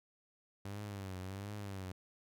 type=tone with vibrato; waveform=sawtooth; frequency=98 Hz; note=G2; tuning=in tune; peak=-38 dBFS; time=0.65-1.92 s; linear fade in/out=5 ms; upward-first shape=triangle; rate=1.4 Hz; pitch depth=120 cents each way; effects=none